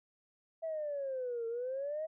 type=exponential two-way sweep; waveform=sine; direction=down then up; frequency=660 to 453.7 to 643 Hz; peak=-34 dBFS; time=0.62-2.07 s; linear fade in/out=20 ms; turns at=1.47 s; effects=tanh soft clip ceiling -30 dBFS